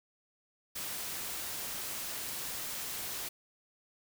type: noise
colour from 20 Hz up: white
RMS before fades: -39 dBFS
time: 0.75-3.29 s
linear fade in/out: 10 ms
effects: none